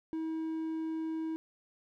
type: tone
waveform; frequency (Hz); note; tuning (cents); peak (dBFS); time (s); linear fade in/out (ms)
triangle; 320.6; E4; -48; -31; 0.13-1.36; 0
effects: none